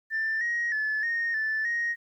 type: tone with pitch steps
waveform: sine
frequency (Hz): 1778 / 1886 / 1730 / 1853 / 1755 / 1873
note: A6 / A#6 / A6 / A#6 / A6 / A#6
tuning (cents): +18 / +20 / -30 / -11 / -5 / +8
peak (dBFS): -24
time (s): 0.1-1.96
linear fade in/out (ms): 50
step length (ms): 310
effects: tanh soft clip ceiling -22 dBFS + 11-bit